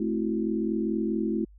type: chord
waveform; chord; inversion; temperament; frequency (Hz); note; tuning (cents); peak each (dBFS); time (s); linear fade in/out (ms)
sine; F# half-diminished seventh; first; equal with one note detuned; 217 / 261.6 / 329.6 / 370; A3 / C4 / E4 / F#4; -24 / 0 / 0 / 0; -28 / -34 / -29 / -33; 0-1.45; 5
effects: added 50 Hz sine -49 dBFS peak until 1.58 s